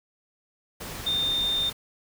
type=tone in noise; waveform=sine; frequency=3626 Hz; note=A#7; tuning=49 cents flat; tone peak=-23 dBFS; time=1.06-1.7 s; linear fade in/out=10 ms; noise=pink; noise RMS=-37 dBFS; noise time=0.8-1.73 s; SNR=+11 dB; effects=none